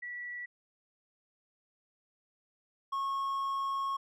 sine / triangle tone pair in turn, 1948 / 1093.3 Hz, B6 / C#6, -24 / -24 cents, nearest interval minor seventh, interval 1000 cents, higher first, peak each -38 / -29 dBFS, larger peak second, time 0.02-0.46 / 2.92-3.97 s, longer second, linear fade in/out 10 ms, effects none

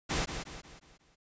pink noise with echo, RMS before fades -31 dBFS, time 0.09-0.26 s, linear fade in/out 20 ms, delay 180 ms, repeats 5, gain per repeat -7 dB, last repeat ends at 1.16 s, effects resampled to 16000 Hz

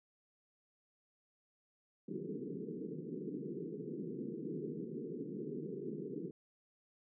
white band-pass noise, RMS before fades -43 dBFS, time 2.08-6.31 s, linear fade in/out 5 ms, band 140 to 450 Hz, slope 96 dB/octave, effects none

